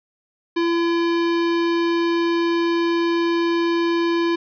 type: tone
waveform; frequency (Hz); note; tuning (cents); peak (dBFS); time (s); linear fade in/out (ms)
square; 338.5; E4; +46; -18; 0.56-4.36; 10
effects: resampled to 11025 Hz + 8-bit